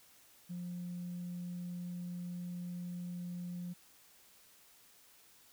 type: tone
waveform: sine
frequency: 176.6 Hz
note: F3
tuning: 20 cents sharp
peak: -38 dBFS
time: 0.49-3.74 s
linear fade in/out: 20 ms
effects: tanh soft clip ceiling -36 dBFS + white hiss -63 dBFS RMS until 5.52 s